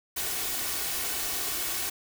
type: noise with comb filter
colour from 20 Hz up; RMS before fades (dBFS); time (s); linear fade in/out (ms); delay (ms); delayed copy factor
white; -31; 0.16-1.9; 10; 2.7; +0.5
effects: none